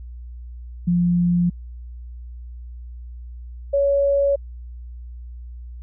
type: tone pair in turn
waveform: sine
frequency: 175.1 / 560.6 Hz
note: F3 / C#5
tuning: +5 / +19 cents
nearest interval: octave + minor sixth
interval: 2014 cents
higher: second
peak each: -15 dBFS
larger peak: neither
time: 0.87-1.5 / 3.73-4.36 s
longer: neither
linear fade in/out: 10 ms
effects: added 60 Hz sine -33 dBFS peak until 5.82 s